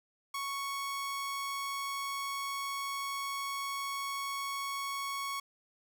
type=tone; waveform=sawtooth; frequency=1108.7 Hz; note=C#6; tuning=in tune; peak=-31 dBFS; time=0.34-5.4 s; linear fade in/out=5 ms; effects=none